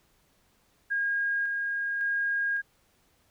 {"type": "tone with tremolo", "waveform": "sine", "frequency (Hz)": 1627, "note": "G#6", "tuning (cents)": -36, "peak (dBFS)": -25, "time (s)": [0.9, 2.62], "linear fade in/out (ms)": 20, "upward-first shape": "square", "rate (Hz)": 0.9, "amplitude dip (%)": 25, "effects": ["pink hiss -67 dBFS RMS until 3.3 s"]}